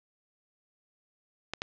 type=clicks; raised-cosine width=0.2 ms; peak=-15 dBFS; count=2; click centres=1.536 / 1.619 s; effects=low-pass 5000 Hz 12 dB/octave